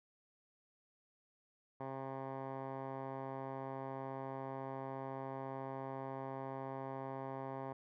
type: tone with low-pass filter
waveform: 10% pulse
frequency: 134.1 Hz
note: C3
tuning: 43 cents sharp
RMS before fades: -44 dBFS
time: 1.8-7.73 s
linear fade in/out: 5 ms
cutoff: 1100 Hz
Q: 2.6
effects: none